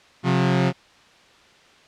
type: tone pair together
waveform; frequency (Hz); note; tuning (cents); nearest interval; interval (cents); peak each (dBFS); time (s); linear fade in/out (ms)
sawtooth; 134.5 / 179.54; C3 / F3; +48 / +48; perfect fourth; 500; -16; 0.23-0.73; 50
effects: white hiss -52 dBFS RMS until 1.87 s + low-pass 4000 Hz 12 dB/octave